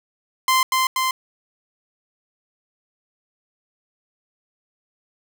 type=tone with echo; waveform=sawtooth; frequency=1040 Hz; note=C6; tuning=11 cents flat; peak=-11 dBFS; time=0.48-0.63 s; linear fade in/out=2 ms; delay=240 ms; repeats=2; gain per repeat=-2 dB; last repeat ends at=1.11 s; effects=none